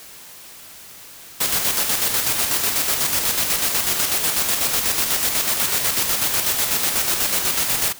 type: noise with tremolo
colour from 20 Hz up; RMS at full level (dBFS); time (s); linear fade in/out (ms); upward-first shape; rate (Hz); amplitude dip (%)
white; -19; 1.4-7.93; 10; square; 8.1; 40
effects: white hiss -41 dBFS RMS until 7.99 s